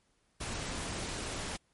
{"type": "noise", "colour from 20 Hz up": "pink", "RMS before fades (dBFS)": -38, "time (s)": [0.4, 1.57], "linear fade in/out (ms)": 10, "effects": ["pink hiss -73 dBFS RMS until 1.73 s", "MP3 48 kbps"]}